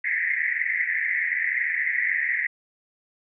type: band-pass noise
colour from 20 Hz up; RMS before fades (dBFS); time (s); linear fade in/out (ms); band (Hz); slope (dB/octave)
white; -25; 0.04-2.47; 10; 1800 to 2100; 96
effects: none